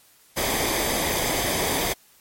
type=noise with comb filter; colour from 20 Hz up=pink; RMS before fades=-24 dBFS; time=0.36-1.94 s; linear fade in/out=20 ms; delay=0.72 ms; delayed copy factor=-0.6; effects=white hiss -56 dBFS RMS until 2.2 s + MP3 64 kbps